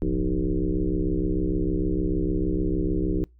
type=tone with frequency modulation; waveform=sine; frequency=174.61 Hz; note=F3; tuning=in tune; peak=-21 dBFS; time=0.02-3.24 s; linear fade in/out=0 ms; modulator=66.6 Hz; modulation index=3.4; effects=noise-tail reverb RT60 0.2 s tail -26 dB re dry + added 60 Hz sine -52 dBFS peak until 3.39 s